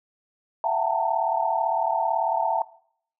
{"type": "tone cluster", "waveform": "sine", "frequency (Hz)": [668, 743, 777, 874, 912], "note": ["E5", "F#5", "G5", "A5", "A#5"], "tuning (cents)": [23, 7, -16, -12, -38], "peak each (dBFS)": [-27, -29, -32, -27, -25], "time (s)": [0.64, 2.62], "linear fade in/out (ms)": 2, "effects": ["noise-tail reverb RT60 0.6 s tail -19 dB re dry"]}